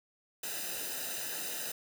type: noise with comb filter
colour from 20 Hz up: white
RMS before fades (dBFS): -38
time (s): 0.43-1.72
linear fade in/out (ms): 5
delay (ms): 0.9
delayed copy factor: -0.75
effects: none